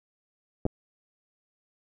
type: clicks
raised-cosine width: 2 ms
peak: -14 dBFS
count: 2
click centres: 0.654 / 0.664 s
effects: none